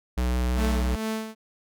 square tone with vibrato, 61.74 Hz, B1, in tune, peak -23 dBFS, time 0.17-0.96 s, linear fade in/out 10 ms, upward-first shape square, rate 6.1 Hz, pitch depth 9 cents each way
sawtooth tone with tremolo, 220 Hz, A3, in tune, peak -22 dBFS, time 0.55-1.35 s, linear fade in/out 50 ms, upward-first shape sine, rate 2.3 Hz, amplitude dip 70%
effects none

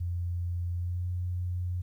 sine tone with pitch glide, 87.31 to 89.4 Hz, F2 to F2, 0 to +41 cents, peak -29 dBFS, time 0-1.82 s, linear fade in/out 10 ms, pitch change +41 cents, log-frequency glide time 0.74-1.05 s, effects 11-bit

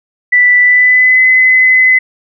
sine tone with pitch glide, 1975.5 to 2028 Hz, B6 to B6, 0 to +45 cents, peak -4 dBFS, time 0.32-1.99 s, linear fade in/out 10 ms, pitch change +45 cents, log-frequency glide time 0.61-1.24 s, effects none

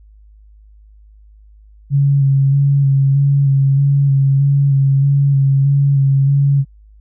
sine tone with vibrato, 138.59 Hz, C#3, in tune, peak -9 dBFS, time 1.9-6.65 s, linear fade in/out 50 ms, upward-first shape square, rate 1.6 Hz, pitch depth 20 cents each way, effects added 52 Hz sine -41 dBFS peak until 7 s

